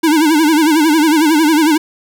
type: tone with vibrato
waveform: square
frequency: 311.1 Hz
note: D#4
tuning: in tune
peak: -9 dBFS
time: 0.03-1.78 s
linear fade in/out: 10 ms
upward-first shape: sine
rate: 11 Hz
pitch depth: 110 cents each way
effects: none